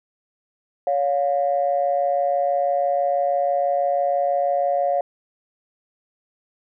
sine tone pair together, 562 / 708.1 Hz, C#5 / F5, +24 / +24 cents, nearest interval major third, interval 400 cents, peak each -20 / -20 dBFS, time 0.87-5.01 s, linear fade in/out 2 ms, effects tanh soft clip ceiling -10 dBFS

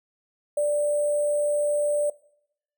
sine tone with sample-and-hold, 587.3 Hz, D5, in tune, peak -20 dBFS, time 0.57-2.1 s, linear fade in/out 5 ms, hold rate 8820 Hz, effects noise-tail reverb RT60 0.7 s tail -20 dB re dry

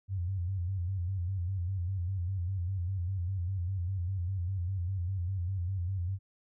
sine tone with vibrato, 91.9 Hz, F#2, 11 cents flat, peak -30 dBFS, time 0.08-6.19 s, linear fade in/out 50 ms, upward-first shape square, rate 5 Hz, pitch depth 89 cents each way, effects none

